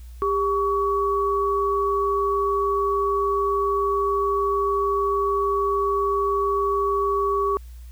sine tone pair together, 399.8 / 1128.3 Hz, G4 / C#6, +34 / +30 cents, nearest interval octave + tritone, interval 1796 cents, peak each -22 dBFS, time 0.22-7.57 s, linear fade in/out 0 ms, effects added 60 Hz sine -37 dBFS peak until 7.91 s + white hiss -57 dBFS RMS until 7.91 s

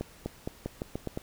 accelerating click train, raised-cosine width 2 ms, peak -19 dBFS, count 8, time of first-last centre 0.01-1.174 s, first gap 250 ms, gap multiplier 0.86, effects pink hiss -54 dBFS RMS until 1.22 s

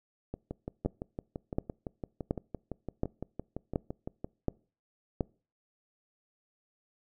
two click trains, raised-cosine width 2 ms, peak -15 / -23 dBFS, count 7 / 24, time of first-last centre 0.86-5.208 / 0.34-4.245 s, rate 1.38 / 5.89 Hz, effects noise-tail reverb RT60 0.4 s tail -25 dB re dry

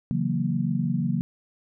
sine chord, F# dominant seventh, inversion second, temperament equal, 138.59 / 164.81 / 185 / 233.1 Hz, C#3 / E3 / F#3 / A#3, 0 / 0 / 0 / 0 cents, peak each -28 dBFS, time 0.11-1.21 s, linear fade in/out 0 ms, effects none

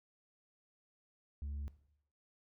sine tone, 71.7 Hz, D2, 41 cents flat, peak -36 dBFS, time 1.42-1.68 s, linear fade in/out 0 ms, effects noise-tail reverb RT60 0.7 s tail -18 dB re dry + tanh soft clip ceiling -38 dBFS

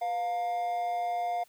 triangle tone with amplitude modulation, 706 Hz, F5, 19 cents sharp, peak -24 dBFS, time 0.01-1.44 s, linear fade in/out 10 ms, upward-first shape sine, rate 213 Hz, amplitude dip 50%, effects white hiss -63 dBFS RMS until 1.48 s

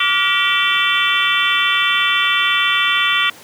harmonic tone with a mistuned harmonic, 386 Hz, G4, 27 cents flat, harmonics 3 / 4 / 5 / 6 / 7 / 8 / 9, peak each -21 / -21 / -21 / -21 / -21 / -21 / -21 dBFS, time 0-3.3 s, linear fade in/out 5 ms, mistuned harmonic 4, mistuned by -140 cents, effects pink hiss -40 dBFS RMS until 3.43 s + high-pass 200 Hz 12 dB/octave

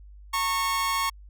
sawtooth tone pair together, 913.3 / 1100 Hz, A#5 / C#6, -36 / -14 cents, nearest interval minor third, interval 322 cents, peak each -27 / -21 dBFS, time 0.33-1.1 s, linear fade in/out 10 ms, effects added 50 Hz sine -44 dBFS peak until 1.29 s

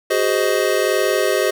square chord, Ab dominant seventh, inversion third, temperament just, 373.8 / 415.3 / 519.1 / 623 Hz, Gb4 / Ab4 / C5 / Eb5, +18 / 0 / -14 / +2 cents, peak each -22 dBFS, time 0.1-1.51 s, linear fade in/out 10 ms, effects none

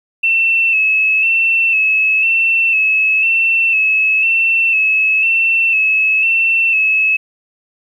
sine tone with vibrato, 2637 Hz, E7, in tune, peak -10 dBFS, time 0.23-7.17 s, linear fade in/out 10 ms, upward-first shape square, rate 1 Hz, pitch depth 34 cents each way, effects 8-bit

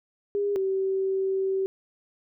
sine tone pair in turn, 405.6 / 384.2 Hz, G#4 / G4, -41 / -35 cents, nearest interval minor second, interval 94 cents, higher first, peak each -23 dBFS, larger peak neither, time 0.35-0.56 / 0.56-1.66 s, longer second, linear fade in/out 0 ms, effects none

